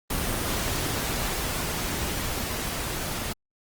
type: noise with level ramp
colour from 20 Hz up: pink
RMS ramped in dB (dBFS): -27 to -31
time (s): 0.1-3.33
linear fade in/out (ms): 5
effects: Opus 24 kbps